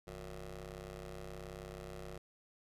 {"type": "ring-modulated tone", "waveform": "15% pulse", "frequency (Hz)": 98.8, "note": "G2", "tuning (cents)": 14, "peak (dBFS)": -36, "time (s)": [0.07, 2.18], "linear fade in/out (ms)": 5, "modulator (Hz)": 263, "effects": ["resampled to 32000 Hz", "13-bit"]}